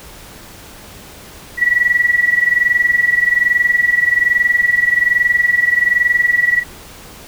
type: tone with amplitude modulation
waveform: sine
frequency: 1940 Hz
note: B6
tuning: 31 cents flat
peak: -7 dBFS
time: 1.57-6.64 s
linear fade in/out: 50 ms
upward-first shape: sine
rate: 21.2 Hz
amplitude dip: 80%
effects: pink hiss -37 dBFS RMS until 7.27 s